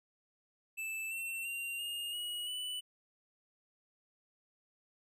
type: tone with pitch steps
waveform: square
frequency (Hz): 2637 / 2702 / 2768 / 2836 / 2906 / 2977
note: E7 / E7 / F7 / F7 / F#7 / F#7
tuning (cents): 0 / +42 / -16 / +26 / -32 / +10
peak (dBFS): -38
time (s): 0.77-2.81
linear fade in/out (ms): 20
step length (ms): 340
effects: none